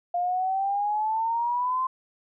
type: exponential sweep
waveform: sine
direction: up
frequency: 698.5 to 1046.5 Hz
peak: -23 dBFS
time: 0.14-1.87 s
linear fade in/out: 5 ms
effects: none